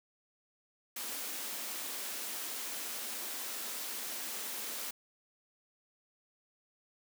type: high-pass noise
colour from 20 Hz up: white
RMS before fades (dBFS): -40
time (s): 0.96-4.91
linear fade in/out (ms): 5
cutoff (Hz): 200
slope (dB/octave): 96
effects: none